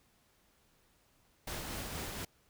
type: noise with tremolo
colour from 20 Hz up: pink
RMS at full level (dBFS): -40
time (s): 1.47-2.25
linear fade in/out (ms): 5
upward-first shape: sine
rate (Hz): 4.2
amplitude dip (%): 25
effects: pink hiss -70 dBFS RMS until 2.49 s